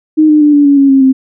sine tone with pitch steps, 310 / 302.9 / 296 / 289.2 / 282.6 / 276.2 / 269.9 / 263.7 Hz, D#4 / D#4 / D4 / D4 / C#4 / C#4 / C#4 / C4, -6 / -46 / +14 / -27 / +34 / -6 / -46 / +14 cents, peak -3 dBFS, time 0.17-1.13 s, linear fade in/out 20 ms, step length 120 ms, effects none

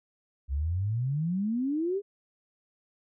sine exponential sweep, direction up, 64.6 to 415.3 Hz, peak -26 dBFS, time 0.48-2.02 s, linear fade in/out 50 ms, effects none

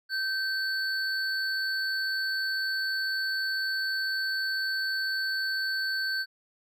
triangle tone pair together, 1554 / 4458 Hz, G6 / C#8, -16 / +9 cents, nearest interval octave + tritone, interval 1825 cents, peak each -27 / -31 dBFS, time 0.09-6.26 s, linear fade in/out 50 ms, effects none

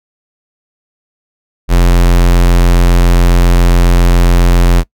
square tone, 43.65 Hz, F1, in tune, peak -5 dBFS, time 1.68-4.84 s, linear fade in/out 50 ms, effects noise-tail reverb RT60 0.1 s tail -23 dB re dry

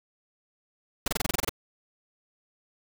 pink noise bursts, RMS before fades -26 dBFS, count 10, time 1.06-1.494 s, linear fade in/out 5 ms, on 20 ms, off 26 ms, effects none

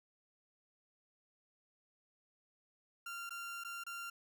30% pulse tone with dropouts, 1385 Hz, F6, 15 cents flat, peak -40 dBFS, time 3.06-4.1 s, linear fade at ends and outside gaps 5 ms, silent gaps 3.294-3.306 / 3.638-3.647 / 3.838-3.865 s, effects none

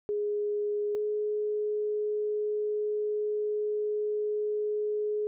sine tone pair in turn, 415.3 / 421.3 Hz, G#4 / G#4, 0 / +25 cents, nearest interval unison, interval 25 cents, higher second, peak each -27 dBFS, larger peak neither, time 0.09-0.95 / 0.95-5.27 s, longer second, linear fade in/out 0 ms, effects none

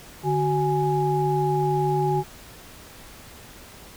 sine tone cluster, 148 / 373.3 / 832 Hz, D3 / F#4 / G#5, +14 / +15 / +3 cents, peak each -24 dBFS, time 0.23-2.24 s, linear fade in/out 50 ms, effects pink hiss -45 dBFS RMS until 3.96 s

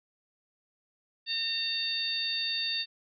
harmonic tone, 912 Hz, A#5, 38 cents flat, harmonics 2 / 3 / 4 / 5, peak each -41 / -36 / -33 / -32 dBFS, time 1.26-2.86 s, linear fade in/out 50 ms, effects none

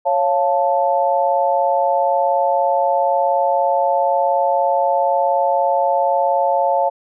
sine tone cluster, 552 / 696 / 879 Hz, C#5 / F5 / A5, -7 / -6 / -2 cents, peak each -18 dBFS, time 0.05-6.9 s, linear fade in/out 20 ms, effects none

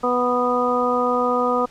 harmonic tone, 246.9 Hz, B3, in tune, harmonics 1 / 2 / 3 / 4 / 5, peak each -25 / -21 / -26 / -26 / -22 dBFS, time 0.03-1.66 s, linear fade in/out 10 ms, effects pink hiss -49 dBFS RMS until 1.7 s + low-pass 8000 Hz 12 dB/octave

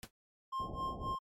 pink noise with exponential decay, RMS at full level -41 dBFS, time 0.03-0.11 s, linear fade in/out 0 ms, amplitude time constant 16 ms
triangle tone with tremolo, 1060 Hz, C6, 22 cents sharp, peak -32 dBFS, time 0.52-1.19 s, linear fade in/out 10 ms, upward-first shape sine, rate 3.8 Hz, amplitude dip 95%
pink low-pass noise, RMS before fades -44 dBFS, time 0.59-1.16 s, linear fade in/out 20 ms, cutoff 830 Hz, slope 96 dB/octave
effects MP3 64 kbps

